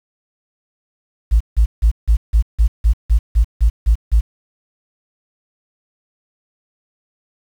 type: tone bursts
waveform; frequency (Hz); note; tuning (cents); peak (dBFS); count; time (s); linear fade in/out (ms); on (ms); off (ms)
sine; 54.9; A1; -3; -7; 12; 1.31-4.21; 20; 95; 160
effects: tanh soft clip ceiling -4 dBFS + 7-bit